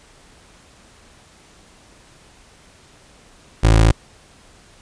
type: tone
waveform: 25% pulse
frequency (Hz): 55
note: A1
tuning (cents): 0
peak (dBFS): -6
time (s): 3.63-3.92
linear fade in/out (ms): 10
effects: pink hiss -49 dBFS RMS until 4.81 s + resampled to 22050 Hz